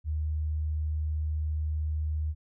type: tone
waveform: sine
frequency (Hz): 76.9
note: D#2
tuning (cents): -20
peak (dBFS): -27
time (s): 0.04-2.35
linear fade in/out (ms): 50
effects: none